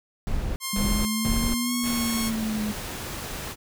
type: noise bursts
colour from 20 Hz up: brown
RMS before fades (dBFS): -26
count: 3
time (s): 0.27-1.54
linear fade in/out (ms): 0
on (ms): 290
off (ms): 200
type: tone with pitch glide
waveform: 5% pulse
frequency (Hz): 1060 to 1093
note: C6 to C#6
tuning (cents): +22 to -25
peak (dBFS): -16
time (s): 0.6-2.32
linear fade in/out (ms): 50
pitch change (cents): +53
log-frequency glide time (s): 1.63-1.74
type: linear two-way sweep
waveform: sine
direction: up then down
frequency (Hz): 198.5 to 244.9 to 209.4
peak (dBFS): -25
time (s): 0.73-2.72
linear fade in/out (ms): 5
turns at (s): 1.71
type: noise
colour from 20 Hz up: pink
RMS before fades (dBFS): -34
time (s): 1.82-3.56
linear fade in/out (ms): 50
effects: none